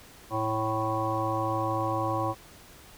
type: harmonic tone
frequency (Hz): 110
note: A2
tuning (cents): 0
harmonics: 1 / 3 / 5 / 7 / 9 / 10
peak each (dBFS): -33 / -33 / -33 / -33 / -33 / -33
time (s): 0.3-2.35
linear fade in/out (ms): 50
effects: pink hiss -51 dBFS RMS until 2.97 s